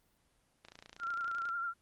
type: click train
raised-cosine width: 0.2 ms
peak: -33 dBFS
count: 25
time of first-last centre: 0.65-1.489 s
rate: 28.6 Hz
type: tone with vibrato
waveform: sine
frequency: 1380 Hz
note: F6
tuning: 21 cents flat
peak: -34 dBFS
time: 0.99-1.74 s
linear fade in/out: 50 ms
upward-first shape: triangle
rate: 11 Hz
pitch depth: 49 cents each way
effects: pink hiss -73 dBFS RMS until 1.81 s + Opus 24 kbps